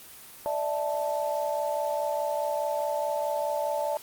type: chord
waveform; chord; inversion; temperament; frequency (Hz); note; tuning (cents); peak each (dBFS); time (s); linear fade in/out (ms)
sine; D suspended second; none; equal with one note detuned; 587.3 / 652.1 / 880; D5 / E5 / A5; 0 / -19 / 0; -29 / -32 / -31; 0.46-3.97; 0
effects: white hiss -47 dBFS RMS until 4.02 s + Opus 24 kbps